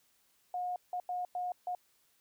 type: tone bursts at uneven times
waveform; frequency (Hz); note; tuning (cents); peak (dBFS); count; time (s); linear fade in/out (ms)
sine; 720; F#5; -47; -33; 5; 0.54-0.76 / 0.93-1 / 1.09-1.25 / 1.35-1.52 / 1.67-1.75; 2
effects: white hiss -71 dBFS RMS until 2.2 s